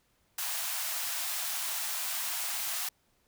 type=high-pass noise; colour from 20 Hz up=white; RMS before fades=-34 dBFS; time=0.38-2.89 s; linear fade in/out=5 ms; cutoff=630 Hz; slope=96 dB/octave; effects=pink hiss -71 dBFS RMS until 3.27 s